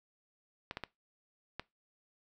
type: clicks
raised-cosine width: 0.3 ms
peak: -22 dBFS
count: 4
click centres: 0.711 / 0.771 / 0.837 / 1.596 s
effects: noise-tail reverb RT60 0.2 s tail -21 dB re dry